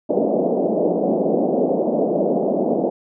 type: band-pass noise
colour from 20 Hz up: white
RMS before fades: -19 dBFS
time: 0.09-2.9 s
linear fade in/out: 10 ms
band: 180 to 670 Hz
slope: 48 dB/octave
effects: none